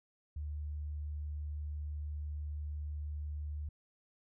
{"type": "tone", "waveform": "sine", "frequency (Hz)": 74.5, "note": "D2", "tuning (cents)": 25, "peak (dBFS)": -37, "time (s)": [0.36, 3.69], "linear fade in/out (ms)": 5, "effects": []}